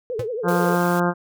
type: tone with vibrato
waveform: sine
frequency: 465.2 Hz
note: A#4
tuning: 4 cents flat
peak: -24 dBFS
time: 0.1-0.75 s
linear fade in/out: 0 ms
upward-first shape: triangle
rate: 11 Hz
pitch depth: 210 cents each way
type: tone with exponential decay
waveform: square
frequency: 116.6 Hz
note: A#2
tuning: 1 cent sharp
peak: -24 dBFS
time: 0.19-0.29 s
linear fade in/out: 5 ms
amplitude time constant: 20 ms
type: harmonic tone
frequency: 175.5 Hz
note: F3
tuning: 9 cents sharp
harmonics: 1 / 2 / 3 / 4 / 5 / 6 / 7 / 8 / 9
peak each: -21 / -24 / -26 / -27 / -28 / -29 / -29 / -30 / -31 dBFS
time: 0.43-1.14 s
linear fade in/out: 50 ms
type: noise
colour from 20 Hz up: white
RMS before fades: -37 dBFS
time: 0.48-1 s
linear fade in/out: 5 ms
effects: none